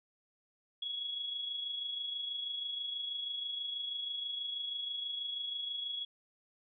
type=tone with amplitude modulation; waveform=sine; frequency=3346 Hz; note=G#7; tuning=12 cents sharp; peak=-34 dBFS; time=0.82-6.05 s; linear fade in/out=5 ms; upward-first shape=sine; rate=26.2 Hz; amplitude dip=45%; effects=none